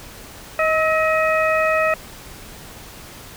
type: harmonic tone with a mistuned harmonic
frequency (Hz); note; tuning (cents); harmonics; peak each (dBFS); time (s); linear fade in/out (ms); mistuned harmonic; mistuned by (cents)
631; D#5; +24; 1 / 2 / 3 / 4; -18 / -21 / -23 / -24; 0.59-1.94; 2; 2; +37
effects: pink hiss -39 dBFS RMS until 3.36 s